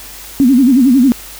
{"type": "tone with vibrato", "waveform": "sine", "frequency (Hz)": 258, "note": "C4", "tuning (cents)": -24, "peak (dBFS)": -5, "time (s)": [0.4, 1.12], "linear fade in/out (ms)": 0, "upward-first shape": "sine", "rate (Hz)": 11, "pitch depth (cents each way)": 160, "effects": ["added 50 Hz sine -39 dBFS peak until 1.39 s", "white hiss -32 dBFS RMS until 1.39 s"]}